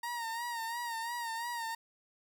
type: tone with vibrato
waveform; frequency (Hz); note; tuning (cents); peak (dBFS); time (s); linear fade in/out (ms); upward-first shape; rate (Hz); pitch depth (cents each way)
30% pulse; 932.3; A#5; 0; -33; 0.03-1.75; 5; sine; 2.9; 58
effects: 12-bit